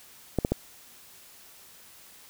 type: clicks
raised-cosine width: 2 ms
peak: -10 dBFS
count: 3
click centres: 0.387 / 0.449 / 0.52 s
effects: white hiss -52 dBFS RMS until 2.29 s